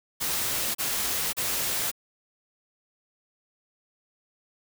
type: noise bursts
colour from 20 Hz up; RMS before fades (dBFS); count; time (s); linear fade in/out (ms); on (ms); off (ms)
white; -28; 3; 0.2-1.916; 20; 550; 33
effects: none